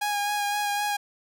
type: tone with vibrato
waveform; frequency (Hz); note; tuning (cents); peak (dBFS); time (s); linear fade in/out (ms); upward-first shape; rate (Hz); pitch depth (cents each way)
sawtooth; 822; G#5; -18; -21; 0.01-0.97; 10; sine; 3.9; 18
effects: none